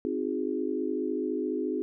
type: chord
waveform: sine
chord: Ab dominant seventh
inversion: first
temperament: equal with one note detuned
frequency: 261.6 / 311.1 / 360.9 / 415.3 Hz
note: C4 / Eb4 / Gb4 / Ab4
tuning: 0 / 0 / -43 / 0 cents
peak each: -33 dBFS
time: 0.05-1.82 s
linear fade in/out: 0 ms
effects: none